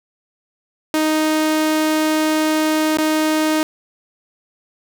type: tone with dropouts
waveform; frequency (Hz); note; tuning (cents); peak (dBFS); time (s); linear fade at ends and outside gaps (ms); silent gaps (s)
sawtooth; 311.1; D#4; 0; -11; 0.94-3.63; 1; 2.972-2.985
effects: none